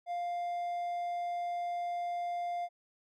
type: tone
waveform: triangle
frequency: 700 Hz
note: F5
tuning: 4 cents sharp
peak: -31 dBFS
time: 0.06-2.69 s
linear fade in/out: 50 ms
effects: none